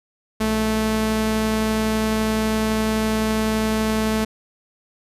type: tone pair together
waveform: sawtooth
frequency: 57.59 / 218.5 Hz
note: A#1 / A3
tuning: -20 / -12 cents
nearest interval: octave + major seventh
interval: 2308 cents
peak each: -25 / -15 dBFS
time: 0.4-4.25 s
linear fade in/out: 10 ms
effects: resampled to 32000 Hz